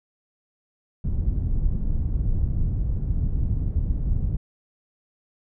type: low-pass noise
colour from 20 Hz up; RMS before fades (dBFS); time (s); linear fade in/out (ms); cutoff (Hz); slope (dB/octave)
pink; -23; 1.04-4.37; 5; 110; 12
effects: none